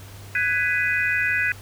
sine chord, G# minor seventh, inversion third, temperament just, 1495.1 / 1661.2 / 1993.5 / 2492 Hz, F#6 / G#6 / B6 / D#7, +18 / 0 / +16 / +2 cents, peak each -25 dBFS, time 0.35-1.52 s, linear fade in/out 2 ms, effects added 99 Hz sine -40 dBFS peak until 1.61 s + pink hiss -45 dBFS RMS until 1.61 s

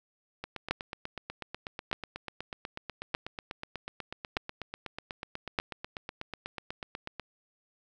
two click trains, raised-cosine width 0.3 ms, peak -11 / -21 dBFS, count 5 / 56, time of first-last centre 0.71-5.588 / 0.44-7.197 s, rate 0.82 / 8.14 Hz, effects none

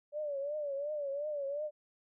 sine tone with vibrato, 578 Hz, D5, 28 cents flat, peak -34 dBFS, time 0.12-1.71 s, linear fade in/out 50 ms, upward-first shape triangle, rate 2.8 Hz, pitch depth 110 cents each way, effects none

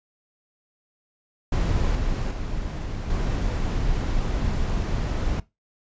brown noise with level steps, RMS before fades -22 / -25 / -29 / -24 dBFS, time 1.52-5.4 s, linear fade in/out 5 ms, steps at 1.95 / 2.31 / 3.1 s, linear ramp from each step 2 ms, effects noise-tail reverb RT60 0.2 s tail -19 dB re dry + resampled to 16000 Hz

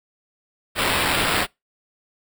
white noise with sample-and-hold, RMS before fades -21 dBFS, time 0.75-1.47 s, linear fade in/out 50 ms, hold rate 6300 Hz, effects noise-tail reverb RT60 0.2 s tail -25 dB re dry

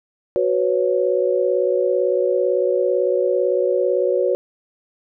sine chord, F# suspended fourth, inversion none, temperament equal with one note detuned, 370 / 496.5 / 554.4 Hz, F#4 / B4 / C#5, 0 / +9 / 0 cents, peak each -20 dBFS, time 0.36-4.35 s, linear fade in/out 0 ms, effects none

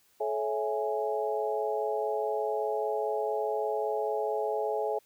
sine chord, A major seventh, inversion none, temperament equal with one note detuned, 430.4 / 554.4 / 659.3 / 830.6 Hz, A4 / C#5 / E5 / G#5, -38 / 0 / 0 / 0 cents, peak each -31 / -35 / -34 / -34 dBFS, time 0.2-4.99 s, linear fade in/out 10 ms, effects white hiss -66 dBFS RMS until 5.05 s

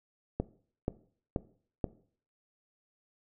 click train, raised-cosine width 2 ms, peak -16 dBFS, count 4, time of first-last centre 0.4-1.842 s, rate 2.08 Hz, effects noise-tail reverb RT60 0.5 s tail -18 dB re dry

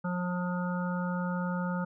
harmonic tone, 178.8 Hz, F3, 41 cents sharp, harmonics 1 / 3 / 5 / 7 / 8, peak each -30 / -39 / -40 / -41 / -41 dBFS, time 0.04-1.85 s, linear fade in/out 10 ms, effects none

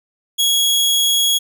sawtooth tone, 3327 Hz, G#7, 2 cents sharp, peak -10 dBFS, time 0.38-1.39 s, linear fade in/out 20 ms, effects none

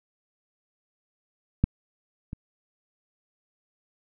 clicks, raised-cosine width 5 ms, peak -7 / -22 dBFS, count 2, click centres 1.64 / 2.331 s, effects none

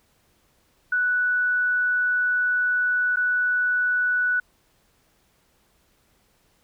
sine tone with dropouts, 1480 Hz, F#6, in tune, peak -19 dBFS, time 0.92-4.4 s, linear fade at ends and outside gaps 5 ms, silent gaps 3.16-3.169 s, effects pink hiss -64 dBFS RMS until 6.63 s

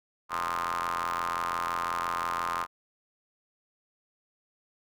sawtooth ring-modulated tone, 85.8 Hz, F2, 30 cents flat, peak -22 dBFS, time 0.29-2.67 s, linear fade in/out 50 ms, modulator 1140 Hz, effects none

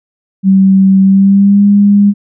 sine tone with pitch glide, 192.3 to 202.8 Hz, G3 to G#3, -33 to -41 cents, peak -3 dBFS, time 0.43-2.14 s, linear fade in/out 50 ms, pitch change +92 cents, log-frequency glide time 1.03-1.65 s, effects none

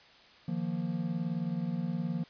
triangle chord, Eb suspended second, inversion none, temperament equal, 155.56 / 174.61 / 233.1 Hz, Eb3 / F3 / Bb3, 0 / 0 / 0 cents, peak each -35 / -31 / -35 dBFS, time 0.48-2.24 s, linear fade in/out 5 ms, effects white hiss -57 dBFS RMS until 2.29 s + resampled to 11025 Hz

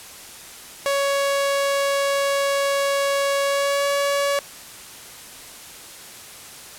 sawtooth tone with pitch glide, 558 to 564.2 Hz, C#5 to C#5, +11 to +30 cents, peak -15 dBFS, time 0.86-4.39 s, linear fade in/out 0 ms, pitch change +19 cents, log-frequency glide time 3.43-3.87 s, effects white hiss -40 dBFS RMS until 6.78 s + low-pass 12000 Hz 12 dB/octave

